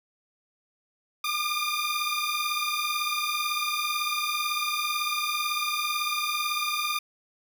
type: beating tone pair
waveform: 15% pulse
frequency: 1196 / 1214 Hz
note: D6 / D#6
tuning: +31 / -43 cents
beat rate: 18 Hz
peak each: -23 dBFS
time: 1.24-6.99 s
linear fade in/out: 5 ms
effects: none

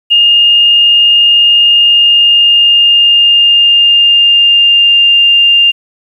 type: tone with pitch glide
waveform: sine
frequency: 2831 to 2800 Hz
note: F7 to F7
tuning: +23 to +4 cents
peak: -3 dBFS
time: 0.1-5.72 s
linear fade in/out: 20 ms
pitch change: -19 cents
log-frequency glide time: 1.62-5.13 s
effects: 7-bit

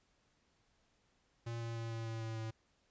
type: tone with pitch steps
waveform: square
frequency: 116.54 / 115.67 / 114.8 / 113.94 / 113.09 / 112.25 / 111.41 Hz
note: A#2 / A#2 / A#2 / A#2 / A2 / A2 / A2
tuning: 0 / -13 / -26 / -39 / +48 / +35 / +22 cents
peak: -40 dBFS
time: 1.46-2.51 s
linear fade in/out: 10 ms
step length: 150 ms
effects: pink hiss -75 dBFS RMS until 2.9 s + resampled to 16000 Hz

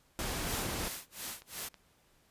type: noise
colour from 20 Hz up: pink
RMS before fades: -36 dBFS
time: 0.19-0.88 s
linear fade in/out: 0 ms
type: noise with tremolo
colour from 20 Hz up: white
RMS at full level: -39 dBFS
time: 0.46-1.69 s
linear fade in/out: 10 ms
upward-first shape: sine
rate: 2.8 Hz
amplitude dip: 100%
type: click train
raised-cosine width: 0.2 ms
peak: -33 dBFS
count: 3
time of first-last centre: 1.42-1.743 s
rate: 6.2 Hz
effects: pink hiss -68 dBFS RMS until 2.3 s + resampled to 32000 Hz

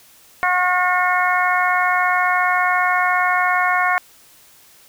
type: harmonic tone with a mistuned harmonic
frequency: 362.9 Hz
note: F#4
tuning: 34 cents flat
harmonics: 2 / 3 / 4 / 5 / 6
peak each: -20 / -20 / -21 / -22 / -23 dBFS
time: 0.43-3.98 s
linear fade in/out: 0 ms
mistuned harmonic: 4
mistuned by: -20 cents
effects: white hiss -49 dBFS RMS until 4.88 s

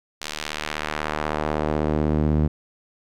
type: tone with band-pass filter sweep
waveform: sawtooth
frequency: 76.2 Hz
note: D#2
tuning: 36 cents flat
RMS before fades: -24 dBFS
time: 0.21-2.48 s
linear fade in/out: 10 ms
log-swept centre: 4800 to 170 Hz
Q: 0.81
effects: none

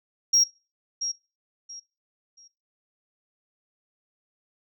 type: tone with echo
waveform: sine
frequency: 5610 Hz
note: F8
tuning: 7 cents sharp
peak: -14 dBFS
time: 0.33-0.44 s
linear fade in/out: 10 ms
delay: 680 ms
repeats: 3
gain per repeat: -12 dB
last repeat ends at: 2.48 s
effects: noise-tail reverb RT60 0.3 s tail -20 dB re dry + tanh soft clip ceiling -14 dBFS

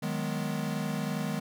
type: chord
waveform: square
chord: G# minor seventh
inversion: second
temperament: equal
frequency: 155.56 / 185 / 207.7 / 246.9 Hz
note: D#3 / F#3 / G#3 / B3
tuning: 0 / 0 / 0 / 0 cents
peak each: -35 / -39 / -35 / -38 dBFS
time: 0.02-1.4 s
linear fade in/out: 10 ms
effects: none

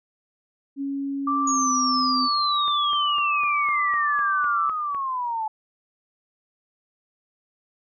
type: tone with pitch glide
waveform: sine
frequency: 277.2 to 257.1 Hz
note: C#4 to C4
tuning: 0 to -30 cents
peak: -25 dBFS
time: 0.76-2.29 s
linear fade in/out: 50 ms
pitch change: -130 cents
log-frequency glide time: 1.41-1.71 s
type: tone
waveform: sine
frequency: 1172 Hz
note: D6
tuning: 4 cents flat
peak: -21 dBFS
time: 1.27-4.7 s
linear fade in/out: 5 ms
type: exponential sweep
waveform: sine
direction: down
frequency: 6770 to 858 Hz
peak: -24 dBFS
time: 1.47-5.48 s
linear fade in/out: 5 ms
type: click train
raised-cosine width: 0.5 ms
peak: -25 dBFS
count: 10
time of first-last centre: 2.68-4.947 s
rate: 3.97 Hz
effects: none

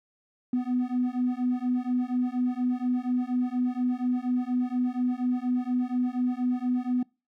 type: beating tone pair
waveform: triangle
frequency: 246.9 / 251.1 Hz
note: B3 / B3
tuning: 0 / +29 cents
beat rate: 4.2 Hz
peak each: -24 dBFS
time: 0.53-7.03 s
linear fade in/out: 5 ms
effects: noise-tail reverb RT60 0.3 s tail -26 dB re dry + tanh soft clip ceiling -20 dBFS

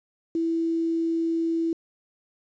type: tone with quantisation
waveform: sine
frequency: 330 Hz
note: E4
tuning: 2 cents sharp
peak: -22 dBFS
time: 0.35-1.73 s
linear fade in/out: 2 ms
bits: 8
effects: resampled to 16000 Hz

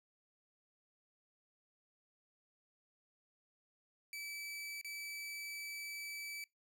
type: tone with dropouts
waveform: sawtooth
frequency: 2306 Hz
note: D7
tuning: 32 cents flat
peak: -40 dBFS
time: 4.13-6.44 s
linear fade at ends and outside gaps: 1 ms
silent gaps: 4.813-4.846 s
effects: noise-tail reverb RT60 0.2 s tail -24 dB re dry

